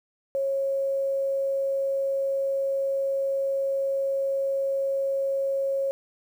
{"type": "tone", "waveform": "sine", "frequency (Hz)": 546, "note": "C#5", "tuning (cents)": -26, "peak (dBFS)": -23, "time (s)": [0.35, 5.91], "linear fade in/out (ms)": 0, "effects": ["9-bit"]}